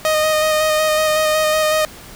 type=tone with vibrato; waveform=sawtooth; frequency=620 Hz; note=D#5; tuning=6 cents flat; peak=-10 dBFS; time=0.05-1.85 s; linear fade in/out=0 ms; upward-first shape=square; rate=5.4 Hz; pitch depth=13 cents each way; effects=pink hiss -38 dBFS RMS until 2.15 s